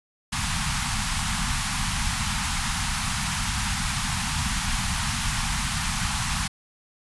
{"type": "band-stop noise", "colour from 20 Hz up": "pink", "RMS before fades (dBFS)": -26, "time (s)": [0.32, 6.48], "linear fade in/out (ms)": 10, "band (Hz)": [230, 800], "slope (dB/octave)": 48, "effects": ["resampled to 24000 Hz"]}